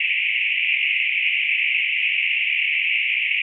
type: band-pass noise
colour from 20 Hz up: white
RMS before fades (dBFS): -21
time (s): 0-3.42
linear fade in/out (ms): 5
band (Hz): 2100 to 2800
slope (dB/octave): 96
effects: none